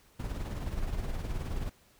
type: noise with tremolo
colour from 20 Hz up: brown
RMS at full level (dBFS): -32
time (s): 0.19-1.7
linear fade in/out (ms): 10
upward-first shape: sine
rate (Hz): 19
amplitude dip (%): 50
effects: pink hiss -63 dBFS RMS until 1.99 s